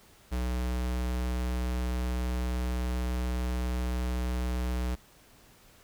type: tone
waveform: square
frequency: 61.74 Hz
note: B1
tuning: in tune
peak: -29 dBFS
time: 0.31-4.96 s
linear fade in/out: 20 ms
effects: pink hiss -58 dBFS RMS until 5.83 s